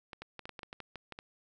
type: clicks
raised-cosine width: 0.3 ms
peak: -27 dBFS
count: 12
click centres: 0.132 / 0.22 / 0.393 / 0.455 / 0.493 / 0.592 / 0.632 / 0.729 / 0.803 / 0.957 / 1.123 / 1.189 s
effects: none